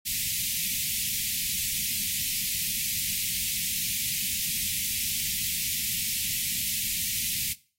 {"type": "band-stop noise", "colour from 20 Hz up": "white", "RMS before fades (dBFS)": -29, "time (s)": [0.05, 7.54], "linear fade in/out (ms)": 20, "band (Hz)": [230, 2100], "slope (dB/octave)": 48, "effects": ["noise-tail reverb RT60 0.4 s tail -20 dB re dry", "AAC 48 kbps"]}